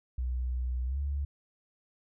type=tone with pitch glide; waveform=sine; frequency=62.3 to 70.74 Hz; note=B1 to C#2; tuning=+16 to +36 cents; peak=-29 dBFS; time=0.18-1.25 s; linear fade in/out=5 ms; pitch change=+220 cents; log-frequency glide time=0.86-0.99 s; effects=none